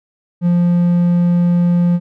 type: tone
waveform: triangle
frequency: 174.5 Hz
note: F3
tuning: 1 cent flat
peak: -8 dBFS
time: 0.41-2 s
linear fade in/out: 50 ms
effects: none